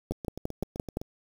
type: two click trains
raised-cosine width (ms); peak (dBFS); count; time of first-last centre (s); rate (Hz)
2; -24 / -16; 8 / 6; 0.12-1.015 / 0.11-0.971; 7.82 / 5.81
effects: 7-bit